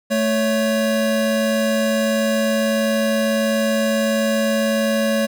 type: tone pair together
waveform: square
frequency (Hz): 220 / 558.5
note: A3 / C#5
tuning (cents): 0 / +13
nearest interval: octave + major third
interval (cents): 1613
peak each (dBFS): -20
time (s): 0.1-5.27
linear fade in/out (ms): 20
effects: none